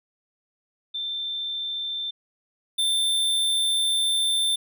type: tone pair in turn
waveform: sine / square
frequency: 3563 / 3563 Hz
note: A7 / A7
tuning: +21 / +21 cents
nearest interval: unison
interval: 0 cents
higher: neither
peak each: -27 / -21 dBFS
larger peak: second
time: 0.94-2.11 / 2.78-4.56 s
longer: second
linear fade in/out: 10 ms
effects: none